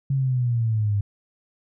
sine exponential sweep, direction down, 138.59 to 100 Hz, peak -19 dBFS, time 0.1-1.01 s, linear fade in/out 5 ms, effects none

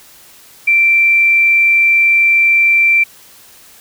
sine tone, 2349 Hz, D7, in tune, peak -7 dBFS, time 0.67-3.04 s, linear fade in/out 10 ms, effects white hiss -42 dBFS RMS until 3.8 s

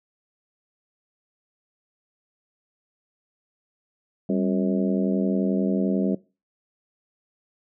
harmonic tone with a mistuned harmonic, 91.2 Hz, F#2, 24 cents flat, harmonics 2 / 3 / 4 / 5 / 6 / 7, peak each -23 / -27 / -29 / -31 / -33 / -34 dBFS, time 4.29-6.15 s, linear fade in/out 5 ms, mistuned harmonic 2, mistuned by +120 cents, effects noise-tail reverb RT60 0.3 s tail -21 dB re dry

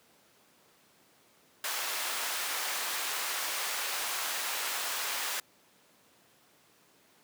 pink high-pass noise, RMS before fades -34 dBFS, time 1.64-5.4 s, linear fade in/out 2 ms, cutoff 940 Hz, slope 12 dB/octave, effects pink hiss -63 dBFS RMS until 7.23 s + high-pass 200 Hz 12 dB/octave

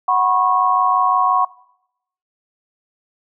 sine chord, F# suspended fourth, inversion none, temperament equal with one note detuned, 740 / 987.8 / 1093.5 Hz, F#5 / B5 / C#6, 0 / 0 / -24 cents, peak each -18 / -19 / -16 dBFS, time 0.08-1.45 s, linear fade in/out 5 ms, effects noise-tail reverb RT60 0.8 s tail -21 dB re dry

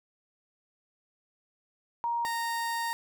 sine / 30% pulse tone pair in turn, 940 / 927.1 Hz, A#5 / A#5, +14 / -10 cents, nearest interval unison, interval 24 cents, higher first, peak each -27 dBFS, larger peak neither, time 2.04-2.25 / 2.25-2.93 s, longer second, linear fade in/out 0 ms, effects none

